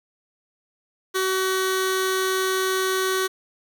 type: tone with notch filter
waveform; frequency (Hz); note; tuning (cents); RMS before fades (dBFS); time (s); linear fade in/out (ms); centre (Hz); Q
15% pulse; 377.6; F#4; +35; -23; 1.14-3.28; 20; 780; 1.5
effects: 9-bit